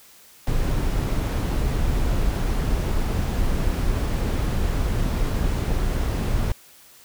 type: noise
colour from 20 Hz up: brown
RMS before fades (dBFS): -22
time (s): 0.47-6.52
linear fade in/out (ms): 2
effects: white hiss -50 dBFS RMS until 7.04 s